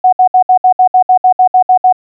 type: tone bursts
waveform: sine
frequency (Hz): 740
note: F#5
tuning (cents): 0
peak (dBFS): -3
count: 13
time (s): 0.04-1.926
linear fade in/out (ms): 5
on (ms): 86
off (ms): 64
effects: none